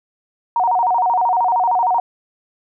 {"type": "tone with vibrato", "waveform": "sine", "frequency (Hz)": 830.6, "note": "G#5", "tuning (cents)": 0, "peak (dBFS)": -13, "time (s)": [0.56, 2], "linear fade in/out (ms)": 2, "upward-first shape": "square", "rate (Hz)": 13, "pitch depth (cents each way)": 210, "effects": []}